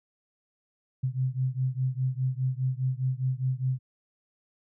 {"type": "beating tone pair", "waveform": "sine", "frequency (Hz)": [127.6, 132.5], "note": ["C3", "C3"], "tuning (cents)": [-43, 22], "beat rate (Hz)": 4.9, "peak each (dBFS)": [-28, -29], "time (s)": [1.03, 3.79], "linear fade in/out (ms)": 10, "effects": []}